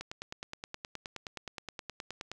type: click train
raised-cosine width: 0.2 ms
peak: -22 dBFS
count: 23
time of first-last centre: 0.01-2.316 s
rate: 9.54 Hz
effects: none